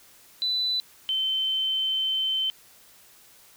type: tone pair in turn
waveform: sine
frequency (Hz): 3990 / 3083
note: B7 / G7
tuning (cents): +17 / -29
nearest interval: major third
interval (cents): 446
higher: first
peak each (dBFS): -23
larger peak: neither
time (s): 0.42-0.8 / 1.09-2.5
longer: second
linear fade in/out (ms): 0
effects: white hiss -54 dBFS RMS until 3.56 s